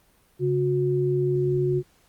sine tone pair together, 138.59 / 363.4 Hz, C#3 / F#4, 0 / -31 cents, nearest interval octave + perfect fourth, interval 1669 cents, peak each -24 / -22 dBFS, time 0.39-1.83 s, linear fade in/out 50 ms, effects pink hiss -61 dBFS RMS until 2.08 s + Opus 32 kbps

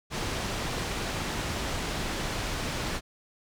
pink low-pass noise, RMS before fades -32 dBFS, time 0.1-3.01 s, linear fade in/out 50 ms, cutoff 6700 Hz, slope 12 dB/octave, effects none

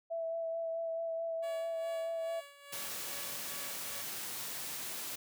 sine tone with vibrato, 660 Hz, E5, 2 cents sharp, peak -34 dBFS, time 0.1-2.41 s, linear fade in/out 20 ms, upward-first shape sine, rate 4.6 Hz, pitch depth 15 cents each way
10% pulse tone with tremolo, 567 Hz, C#5, 39 cents sharp, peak -39 dBFS, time 1.42-4.03 s, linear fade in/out 20 ms, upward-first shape sine, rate 2.4 Hz, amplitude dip 65%
white high-pass noise, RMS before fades -41 dBFS, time 2.72-5.16 s, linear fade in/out 10 ms, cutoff 100 Hz, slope 96 dB/octave
effects none

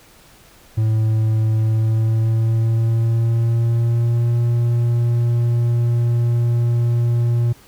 triangle tone with pitch glide, 110 to 118.58 Hz, A2 to A#2, 0 to +30 cents, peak -12 dBFS, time 0.77-7.53 s, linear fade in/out 10 ms, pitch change +130 cents, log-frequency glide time 1.57-4.37 s, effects pink hiss -48 dBFS RMS until 7.67 s

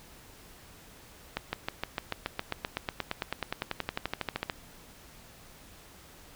accelerating click train, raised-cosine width 0.3 ms, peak -14 dBFS, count 30, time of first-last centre 1.37-4.498 s, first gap 160 ms, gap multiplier 0.97, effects pink hiss -53 dBFS RMS until 6.35 s

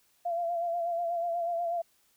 sine tone with vibrato, 685 Hz, F5, 34 cents flat, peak -28 dBFS, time 0.25-1.82 s, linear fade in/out 10 ms, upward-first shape sine, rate 8.2 Hz, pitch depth 42 cents each way, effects white hiss -68 dBFS RMS until 2.16 s

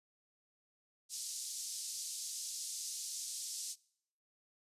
pink band-pass noise, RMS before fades -43 dBFS, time 1.09-3.76 s, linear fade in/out 50 ms, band 5000 to 9700 Hz, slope 24 dB/octave, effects noise-tail reverb RT60 0.7 s tail -24 dB re dry + resampled to 32000 Hz

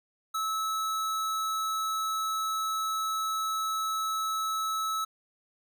square tone, 1300 Hz, E6, 24 cents flat, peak -29 dBFS, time 0.34-5.05 s, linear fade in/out 10 ms, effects none

